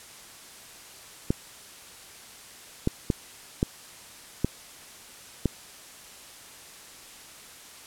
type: clicks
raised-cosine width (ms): 3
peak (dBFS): -9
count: 6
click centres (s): 1.305 / 2.874 / 3.102 / 3.629 / 4.446 / 5.457
effects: white hiss -47 dBFS RMS until 7.86 s + low-pass 11000 Hz 12 dB/octave